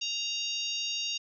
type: harmonic tone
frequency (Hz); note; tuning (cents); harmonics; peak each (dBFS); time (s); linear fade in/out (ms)
932.3; A#5; 0; 3 / 4 / 5 / 6 / 7; -34 / -36 / -38 / -40 / -41; 0.01-1.18; 10
effects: none